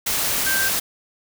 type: tone in noise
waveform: sine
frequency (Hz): 1568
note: G6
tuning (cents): 0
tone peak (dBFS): -21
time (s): 0.46-0.69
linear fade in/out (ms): 10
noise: white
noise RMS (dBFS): -22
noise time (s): 0.06-0.8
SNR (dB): -2
effects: none